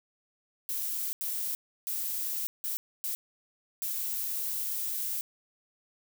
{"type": "noise bursts at uneven times", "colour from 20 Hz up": "violet", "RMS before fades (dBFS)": -33, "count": 6, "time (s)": [[0.69, 1.13], [1.21, 1.55], [1.87, 2.47], [2.64, 2.77], [3.04, 3.15], [3.82, 5.21]], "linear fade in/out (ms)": 0, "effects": []}